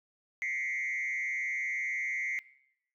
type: tone with frequency modulation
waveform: sine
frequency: 2093 Hz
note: C7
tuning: in tune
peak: -29 dBFS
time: 0.42-2.39 s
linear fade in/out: 0 ms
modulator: 134 Hz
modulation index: 0.92
effects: noise-tail reverb RT60 0.8 s tail -22 dB re dry + tanh soft clip ceiling -28 dBFS